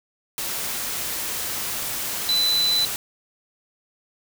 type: tone in noise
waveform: sine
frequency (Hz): 4000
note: B7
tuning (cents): +21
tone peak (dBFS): -18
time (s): 2.29-2.85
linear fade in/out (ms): 0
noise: white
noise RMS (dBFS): -28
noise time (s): 0.38-2.96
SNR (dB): +7
effects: none